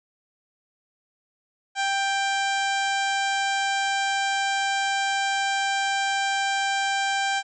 harmonic tone with a mistuned harmonic, 787 Hz, G5, 7 cents sharp, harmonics 1 / 2 / 3 / 4 / 5 / 6 / 7 / 8 / 9 / 10, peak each -25 / -27 / -32 / -33 / -37 / -41 / -40 / -42 / -39 / -43 dBFS, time 1.75-7.43 s, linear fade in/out 50 ms, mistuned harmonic 10, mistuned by +15 cents, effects none

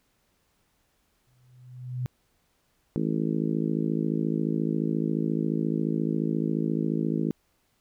sine tone with exponential growth, 125.6 Hz, B2, 30 cents sharp, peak -25 dBFS, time 1.27-2.06 s, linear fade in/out 0 ms, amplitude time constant 170 ms
harmonic tone, 54.3 Hz, A1, 22 cents flat, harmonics 3 / 4 / 5 / 6 / 7 / 8 / 9, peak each -29 / -29 / -31 / -31 / -38 / -37 / -45 dBFS, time 2.96-7.31 s, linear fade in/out 0 ms
effects pink hiss -70 dBFS RMS until 7.8 s

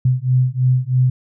sine beating tone pair, 126.1 / 129.2 Hz, B2 / C3, +36 / -21 cents, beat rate 3.1 Hz, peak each -16 dBFS, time 0.05-1.1 s, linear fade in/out 5 ms, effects none

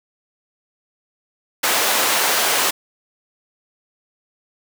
pink high-pass noise, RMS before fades -18 dBFS, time 1.63-2.71 s, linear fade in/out 10 ms, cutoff 590 Hz, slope 12 dB/octave, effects none

